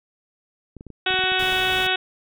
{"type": "clicks", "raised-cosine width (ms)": 3, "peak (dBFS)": -26, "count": 11, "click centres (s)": [0.767, 0.809, 0.867, 0.903, 1.106, 1.141, 1.191, 1.239, 1.319, 1.425, 1.529]}
{"type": "harmonic tone", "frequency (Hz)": 372.8, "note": "F#4", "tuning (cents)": 13, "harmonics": [1, 2, 3, 4, 5, 6, 7, 8, 9, 10], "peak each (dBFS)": [-29, -27, -35, -25, -31, -33, -26, -29, -27, -29], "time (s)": [1.06, 1.96], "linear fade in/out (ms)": 5}
{"type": "noise", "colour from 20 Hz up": "pink", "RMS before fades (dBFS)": -35, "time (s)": [1.39, 1.87], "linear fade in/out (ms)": 5}
{"effects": []}